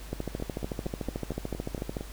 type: two click trains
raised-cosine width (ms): 2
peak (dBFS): -18 / -22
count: 26 / 8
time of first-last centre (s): 0.13-1.968 / 0.4-2.009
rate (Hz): 13.6 / 4.35
effects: added 50 Hz sine -41 dBFS peak until 2.12 s + pink hiss -48 dBFS RMS until 2.12 s